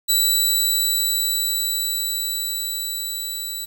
15% pulse tone with level ramp, 3951 Hz, B7, in tune, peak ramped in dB -8 to -20 dBFS, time 0.08-3.66 s, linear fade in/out 20 ms, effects 8-bit

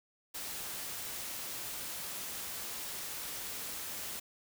white noise, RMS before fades -41 dBFS, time 0.34-4.2 s, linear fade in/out 10 ms, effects none

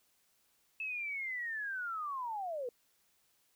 sine linear sweep, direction down, 2626 to 466.2 Hz, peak -36 dBFS, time 0.8-2.69 s, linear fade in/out 2 ms, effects white hiss -73 dBFS RMS until 3.55 s

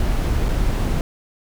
brown noise with dropouts, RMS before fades -19 dBFS, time 0-1.01 s, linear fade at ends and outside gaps 1 ms, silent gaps 0.484-0.488 s, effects none

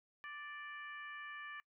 harmonic tone, 587.3 Hz, D5, in tune, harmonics 2 / 3 / 4 / 5, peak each -51 / -48 / -55 / -60 dBFS, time 0.24-1.6 s, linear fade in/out 0 ms, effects noise-tail reverb RT60 0.1 s tail -23 dB re dry

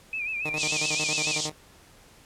sine tone with vibrato, 2489 Hz, D#7, in tune, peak -28 dBFS, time 0.13-1.38 s, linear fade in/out 2 ms, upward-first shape sine, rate 7.1 Hz, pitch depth 96 cents each way
10% pulse tone with tremolo, 153.3 Hz, D#3, 25 cents flat, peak -23 dBFS, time 0.45-1.52 s, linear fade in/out 2 ms, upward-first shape square, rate 11 Hz, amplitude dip 75%
white band-pass noise, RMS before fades -30 dBFS, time 0.56-1.5 s, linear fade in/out 50 ms, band 2900 to 7700 Hz, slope 48 dB/octave
effects pink hiss -54 dBFS RMS until 2.25 s + low-pass 12000 Hz 12 dB/octave

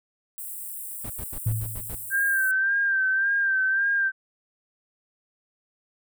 white high-pass noise, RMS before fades -36 dBFS, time 0.38-2.51 s, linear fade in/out 0 ms, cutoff 7900 Hz, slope 96 dB/octave
brown noise bursts, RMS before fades -36 dBFS, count 7, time 1.04-1.951 s, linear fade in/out 5 ms, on 59 ms, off 83 ms
sine tone with exponential decay, 110 Hz, A2, in tune, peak -19 dBFS, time 1.46-2.11 s, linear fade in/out 5 ms, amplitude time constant 140 ms
sine tone with vibrato, 1576 Hz, G6, 9 cents sharp, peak -20 dBFS, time 2.1-4.12 s, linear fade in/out 50 ms, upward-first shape sine, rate 1.8 Hz, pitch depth 47 cents each way
effects none

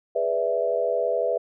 sine chord, E dominant seventh, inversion first, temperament equal, 415.3 / 493.9 / 587.3 / 659.3 Hz, G#4 / B4 / D5 / E5, 0 / 0 / 0 / 0 cents, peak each -30 / -25 / -29 / -25 dBFS, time 0.15-1.38 s, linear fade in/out 10 ms, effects none

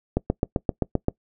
click train, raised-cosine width 2 ms, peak -7 dBFS, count 8, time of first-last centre 0.17-1.084 s, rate 7.66 Hz, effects noise-tail reverb RT60 0.1 s tail -23 dB re dry

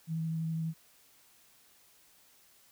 sine tone with vibrato, 161.8 Hz, E3, 32 cents flat, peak -31 dBFS, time 0.07-0.74 s, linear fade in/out 50 ms, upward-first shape triangle, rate 12 Hz, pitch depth 16 cents each way, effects white hiss -63 dBFS RMS until 2.71 s

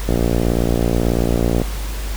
click train, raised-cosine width 2 ms, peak -4 dBFS, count 90, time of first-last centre 0.09-1.617 s, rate 58.3 Hz, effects added 50 Hz sine -22 dBFS peak until 2.16 s + pink hiss -32 dBFS RMS until 2.16 s

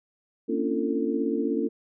sine tone cluster, 232.2 / 274.4 / 290.7 / 342 / 446.8 Hz, A#3 / C#4 / D4 / F4 / A4, -7 / -17 / -18 / -36 / +27 cents, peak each -30 dBFS, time 0.48-1.69 s, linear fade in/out 20 ms, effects none

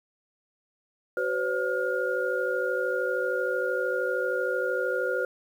sine tone cluster, 376.2 / 506 / 559 / 1421 Hz, F#4 / B4 / C#5 / F6, +29 / +42 / +14 / +30 cents, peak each -32 / -28 / -33 / -30 dBFS, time 1.17-5.25 s, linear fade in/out 2 ms, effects 9-bit

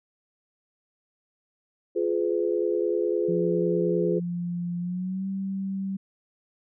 sine chord, F diminished, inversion none, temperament just, 349.2 / 419.1 / 502.9 Hz, F4 / Ab4 / Cb5, 0 / +16 / +31 cents, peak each -26 / -26 / -29 dBFS, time 1.95-4.2 s, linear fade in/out 20 ms
sine tone with pitch glide, 174.4 to 193.51 Hz, F3 to G3, -2 to -22 cents, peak -27 dBFS, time 3.28-5.97 s, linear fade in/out 10 ms, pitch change +180 cents, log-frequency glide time 4.79-5.27 s
effects none

